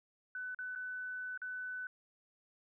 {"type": "tone with dropouts", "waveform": "sine", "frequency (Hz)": 1500, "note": "F#6", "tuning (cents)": 23, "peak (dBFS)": -39, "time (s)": [0.35, 1.87], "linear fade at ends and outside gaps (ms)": 2, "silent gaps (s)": [[0.547, 0.588], [0.752, 0.758], [1.376, 1.417]], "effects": []}